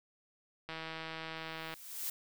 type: click train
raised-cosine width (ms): 0.3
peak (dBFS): -26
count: 170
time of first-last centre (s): 0.69-1.74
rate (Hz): 161
type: noise with exponential growth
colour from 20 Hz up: blue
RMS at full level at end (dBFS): -36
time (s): 1.36-2.1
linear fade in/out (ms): 5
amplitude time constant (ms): 160
effects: none